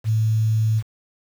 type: tone with quantisation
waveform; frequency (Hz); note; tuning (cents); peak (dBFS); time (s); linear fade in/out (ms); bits
sine; 110; A2; 0; -16; 0.04-0.83; 50; 7
effects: none